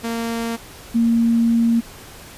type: tone pair in turn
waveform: sawtooth / sine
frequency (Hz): 230.5 / 231.5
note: A#3 / A#3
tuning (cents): -19 / -12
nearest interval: unison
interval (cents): 7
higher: second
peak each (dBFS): -18 / -13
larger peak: second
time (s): 0.03-0.57 / 0.94-1.81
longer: second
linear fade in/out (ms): 20
effects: pink hiss -40 dBFS RMS until 2.37 s + resampled to 32000 Hz